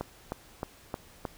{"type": "click train", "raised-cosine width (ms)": 1, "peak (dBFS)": -18, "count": 5, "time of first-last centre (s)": [0.01, 1.252], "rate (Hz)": 3.22, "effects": ["pink hiss -55 dBFS RMS until 1.37 s"]}